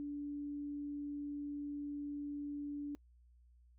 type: tone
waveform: sine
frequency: 289.4 Hz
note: D4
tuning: 25 cents flat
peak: -39 dBFS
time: 0-2.95 s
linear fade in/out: 0 ms
effects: noise-tail reverb RT60 0.1 s tail -25 dB re dry + added 60 Hz sine -62 dBFS peak until 3.78 s